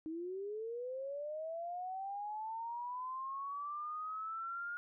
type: linear sweep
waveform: sine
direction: up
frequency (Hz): 310.6 to 1426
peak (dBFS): -39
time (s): 0.06-4.77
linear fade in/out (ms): 0
effects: none